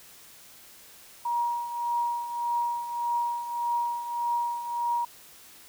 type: tone with tremolo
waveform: sine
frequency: 950 Hz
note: A#5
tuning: 33 cents sharp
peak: -23 dBFS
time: 1.25-5.05 s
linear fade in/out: 5 ms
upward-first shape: triangle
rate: 1.7 Hz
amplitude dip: 70%
effects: white hiss -51 dBFS RMS until 5.68 s